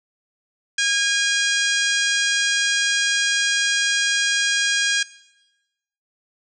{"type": "harmonic tone", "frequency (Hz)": 816, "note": "G#5", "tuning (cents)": -31, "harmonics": [2, 3, 4, 5, 6, 7, 8, 9, 10], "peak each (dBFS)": [-21, -26, -25, -31, -29, -29, -29, -34, -32], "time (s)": [0.78, 5.03], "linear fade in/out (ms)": 5, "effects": ["noise-tail reverb RT60 1.0 s tail -20 dB re dry"]}